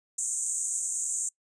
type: band-pass noise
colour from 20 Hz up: white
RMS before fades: -31 dBFS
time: 0.18-1.29 s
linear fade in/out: 5 ms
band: 6500 to 8900 Hz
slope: 96 dB/octave
effects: noise-tail reverb RT60 0.1 s tail -23 dB re dry + resampled to 22050 Hz